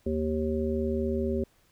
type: harmonic tone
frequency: 77.78 Hz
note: D#2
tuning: in tune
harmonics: 1 / 3 / 5 / 7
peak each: -32 / -30 / -30 / -35 dBFS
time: 0.06-1.44 s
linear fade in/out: 5 ms
effects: pink hiss -65 dBFS RMS until 1.71 s

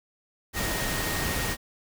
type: tone in noise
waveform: sine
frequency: 1864.7 Hz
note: A#6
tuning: in tune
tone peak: -35 dBFS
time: 0.53-1.57 s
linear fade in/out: 50 ms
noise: pink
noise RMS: -29 dBFS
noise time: 0.53-1.57 s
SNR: -9 dB
effects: none

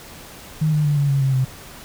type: tone with pitch steps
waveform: sine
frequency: 155.56 / 151.04 / 146.66 / 142.4 / 138.27 / 134.25 / 130.36 Hz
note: D#3 / D3 / D3 / C#3 / C#3 / C3 / C3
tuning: 0 / +49 / -2 / +47 / -4 / +45 / -6 cents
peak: -15 dBFS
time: 0.61-1.45 s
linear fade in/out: 10 ms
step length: 120 ms
effects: pink hiss -40 dBFS RMS until 1.84 s

